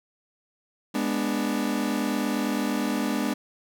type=chord; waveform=40% pulse; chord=G# diminished; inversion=none; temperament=equal with one note detuned; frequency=207.7 / 246.9 / 295.9 Hz; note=G#3 / B3 / D4; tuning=0 / 0 / +13 cents; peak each=-28 dBFS; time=0.94-3.34 s; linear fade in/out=10 ms; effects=none